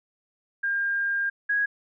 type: tone pair in turn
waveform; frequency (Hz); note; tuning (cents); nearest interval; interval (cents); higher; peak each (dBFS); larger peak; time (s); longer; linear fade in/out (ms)
sine; 1606 / 1654; G6 / G#6; +41 / -8; minor second; 51; second; -23 / -21; second; 0.63-1.3 / 1.49-1.66; first; 10
effects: none